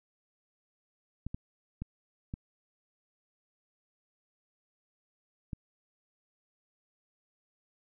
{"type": "clicks", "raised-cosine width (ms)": 5, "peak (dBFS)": -24, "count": 5, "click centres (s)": [1.266, 1.345, 1.82, 2.339, 5.532], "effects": []}